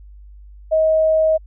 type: tone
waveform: sine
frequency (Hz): 633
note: D#5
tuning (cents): +30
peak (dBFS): -12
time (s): 0.71-1.38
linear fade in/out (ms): 20
effects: added 50 Hz sine -38 dBFS peak until 1.46 s